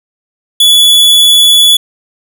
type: tone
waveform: 45% pulse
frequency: 3422 Hz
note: A7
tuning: 49 cents flat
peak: -3 dBFS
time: 0.6-1.77 s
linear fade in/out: 5 ms
effects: none